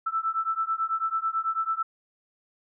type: beating tone pair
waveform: sine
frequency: 1318.5 / 1327.6 Hz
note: E6 / E6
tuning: 0 / +12 cents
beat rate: 9.1 Hz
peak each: -28 dBFS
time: 0.06-1.83 s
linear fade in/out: 10 ms
effects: none